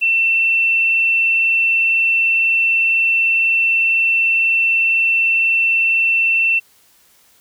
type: tone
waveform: sine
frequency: 2689 Hz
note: E7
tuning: 34 cents sharp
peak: -12 dBFS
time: 0.01-6.6 s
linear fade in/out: 20 ms
effects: white hiss -53 dBFS RMS until 7.4 s